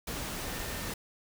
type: tone in noise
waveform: sine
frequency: 1813 Hz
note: A#6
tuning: 49 cents flat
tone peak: -48 dBFS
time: 0.46-0.88 s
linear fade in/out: 5 ms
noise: pink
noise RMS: -37 dBFS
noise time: 0.07-0.94 s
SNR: -14 dB
effects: none